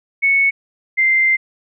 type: tone pair in turn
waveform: sine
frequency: 2211 / 2087 Hz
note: C#7 / C7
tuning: -5 / -5 cents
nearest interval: minor second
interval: 100 cents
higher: first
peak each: -11 dBFS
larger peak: neither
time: 0.22-0.51 / 0.97-1.37 s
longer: second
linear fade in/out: 20 ms
effects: none